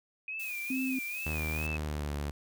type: tone with vibrato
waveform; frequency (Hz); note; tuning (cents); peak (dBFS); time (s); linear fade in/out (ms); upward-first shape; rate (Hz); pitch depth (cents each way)
sine; 2489; D#7; 0; -35; 0.28-1.77; 2; sine; 2.3; 100
type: noise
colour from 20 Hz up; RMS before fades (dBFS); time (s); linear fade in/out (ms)
blue; -45; 0.39-1.67; 10
type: tone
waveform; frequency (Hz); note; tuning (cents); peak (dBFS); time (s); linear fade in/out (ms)
sine; 261.6; C4; 0; -30; 0.7-0.99; 5
type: tone with pitch glide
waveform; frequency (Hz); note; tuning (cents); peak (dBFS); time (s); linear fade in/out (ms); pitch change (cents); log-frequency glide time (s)
sawtooth; 77.78 to 72.57; D#2 to D2; 0 to -20; -29; 1.26-2.31; 5; -120; 1.68-2.13
effects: none